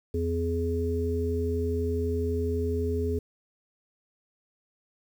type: harmonic tone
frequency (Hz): 84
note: E2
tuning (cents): +33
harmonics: 1 / 3 / 5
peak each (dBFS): -28 / -33 / -29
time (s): 0.14-3.19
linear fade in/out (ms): 5
effects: 9-bit